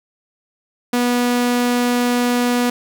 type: tone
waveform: sawtooth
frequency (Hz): 243.9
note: B3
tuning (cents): -21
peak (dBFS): -11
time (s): 0.93-2.7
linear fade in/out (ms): 5
effects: none